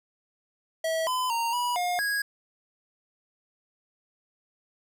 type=tone with pitch steps; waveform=square; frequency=648 / 1013 / 926 / 974 / 713 / 1652 Hz; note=E5 / B5 / A#5 / B5 / F5 / G#6; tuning=-30 / +44 / -12 / -24 / +36 / -10 cents; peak=-26 dBFS; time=0.84-2.22 s; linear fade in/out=5 ms; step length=230 ms; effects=none